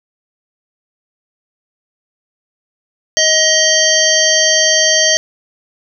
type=harmonic tone with a mistuned harmonic; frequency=630 Hz; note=D#5; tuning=21 cents sharp; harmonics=1 / 3 / 5 / 7 / 9 / 10; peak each=-16 / -16 / -16 / -16 / -16 / -16 dBFS; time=3.17-5.17 s; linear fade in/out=0 ms; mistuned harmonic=7; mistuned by=+62 cents; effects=none